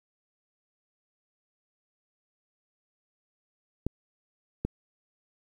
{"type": "clicks", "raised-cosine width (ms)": 3, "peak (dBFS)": -15, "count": 2, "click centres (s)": [3.866, 4.65], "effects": ["9-bit"]}